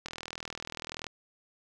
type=click train; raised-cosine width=0.2 ms; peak=-20 dBFS; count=42; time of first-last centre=0.06-1.067 s; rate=40.7 Hz; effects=none